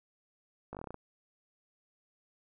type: slowing click train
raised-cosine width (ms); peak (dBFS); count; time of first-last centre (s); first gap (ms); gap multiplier
1; -28; 9; 0.73-0.943; 18; 1.11
effects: none